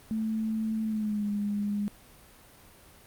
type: tone with pitch glide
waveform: sine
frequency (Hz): 220 to 205.3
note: A3 to G#3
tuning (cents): 0 to -20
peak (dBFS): -27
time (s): 0.11-1.88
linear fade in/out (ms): 0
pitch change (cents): -120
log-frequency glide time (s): 0.84-1.28
effects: pink hiss -54 dBFS RMS until 3.06 s + Opus 32 kbps